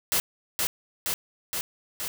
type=noise with echo; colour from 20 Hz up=white; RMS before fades=-24 dBFS; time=0.12-0.2 s; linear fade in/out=0 ms; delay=470 ms; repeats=4; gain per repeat=-2 dB; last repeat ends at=2.08 s; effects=none